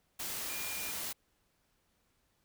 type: tone in noise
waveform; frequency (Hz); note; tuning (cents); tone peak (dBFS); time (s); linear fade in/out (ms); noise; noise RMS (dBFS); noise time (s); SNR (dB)
sine; 2412; D7; +46; -44; 0.49-0.92; 10; white; -39; 0.19-1.13; -8
effects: pink hiss -75 dBFS RMS until 2.44 s